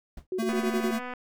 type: noise with exponential decay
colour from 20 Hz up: brown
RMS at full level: -35 dBFS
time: 0.17-0.27 s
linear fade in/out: 5 ms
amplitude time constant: 21 ms
type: tone bursts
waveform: sine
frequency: 370 Hz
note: F#4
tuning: in tune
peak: -27 dBFS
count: 6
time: 0.32-0.909 s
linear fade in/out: 2 ms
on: 69 ms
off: 35 ms
type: tone with tremolo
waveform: square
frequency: 225.2 Hz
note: A3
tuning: 40 cents sharp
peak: -26 dBFS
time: 0.38-1 s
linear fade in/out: 20 ms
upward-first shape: sine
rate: 11 Hz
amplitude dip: 50%
type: click train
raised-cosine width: 0.5 ms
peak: -23 dBFS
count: 162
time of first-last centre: 0.49-1.137 s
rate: 249 Hz
effects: none